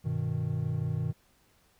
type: chord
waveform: triangle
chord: G augmented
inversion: none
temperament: equal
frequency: 98 / 123.47 / 155.56 Hz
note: G2 / B2 / D#3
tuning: 0 / 0 / 0 cents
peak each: -33 / -30 / -30 dBFS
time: 0.04-1.13 s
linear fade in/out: 20 ms
effects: pink hiss -66 dBFS RMS until 1.79 s